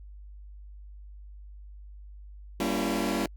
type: chord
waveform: sawtooth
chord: G diminished seventh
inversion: none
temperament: just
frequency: 196 / 235.2 / 282.2 / 338.7 Hz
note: G3 / Bb3 / Db4 / Fb4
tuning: 0 / +16 / +31 / +47 cents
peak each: -28 dBFS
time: 2.6-3.26 s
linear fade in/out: 2 ms
effects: added 50 Hz sine -43 dBFS peak until 3.36 s + Opus 48 kbps